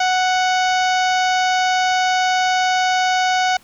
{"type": "harmonic tone with a mistuned harmonic", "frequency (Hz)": 740, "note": "F#5", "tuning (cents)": 0, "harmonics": [1, 2, 3, 4, 5, 6, 7, 8, 9], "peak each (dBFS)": [-16, -22, -26, -28, -30, -32, -33, -34, -35], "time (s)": [0, 3.57], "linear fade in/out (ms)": 5, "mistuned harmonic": 6, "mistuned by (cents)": 26, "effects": ["pink hiss -50 dBFS RMS until 3.63 s"]}